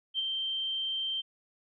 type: tone with ADSR envelope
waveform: sine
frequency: 3136 Hz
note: G7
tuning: in tune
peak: -26 dBFS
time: 0.14-1.22 s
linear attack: 48 ms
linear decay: 18 ms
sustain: -4 dB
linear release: 21 ms
effects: none